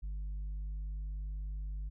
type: tone with tanh clipping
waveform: triangle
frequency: 50.2 Hz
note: G1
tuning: 42 cents sharp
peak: -37 dBFS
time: 0.02-1.9 s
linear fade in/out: 20 ms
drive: 8 dB
effects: none